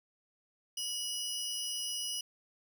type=tone pair together; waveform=25% pulse; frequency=2927 / 5063 Hz; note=F#7 / D#8; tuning=-19 / +29 cents; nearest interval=major sixth; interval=948 cents; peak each=-33 / -35 dBFS; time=0.77-2.21 s; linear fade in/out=5 ms; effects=none